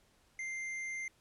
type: tone with hard clipping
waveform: sine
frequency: 2093 Hz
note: C7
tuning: in tune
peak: -39 dBFS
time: 0.39-1.08 s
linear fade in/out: 2 ms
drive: 7 dB
effects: pink hiss -69 dBFS RMS until 1.2 s + low-pass 11000 Hz 12 dB/octave